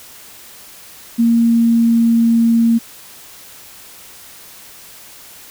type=tone with pitch glide; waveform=sine; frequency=232.1 to 230.4 Hz; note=A#3 to A#3; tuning=-7 to -20 cents; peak=-9 dBFS; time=1.18-2.79 s; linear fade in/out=20 ms; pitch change=-13 cents; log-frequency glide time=1.29-2.26 s; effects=white hiss -39 dBFS RMS until 5.5 s